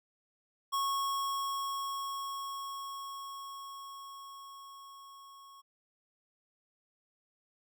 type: tone with level ramp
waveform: square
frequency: 1100 Hz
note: C#6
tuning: 14 cents flat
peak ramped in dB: -30 to -53 dBFS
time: 0.72-5.62 s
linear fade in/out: 20 ms
effects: none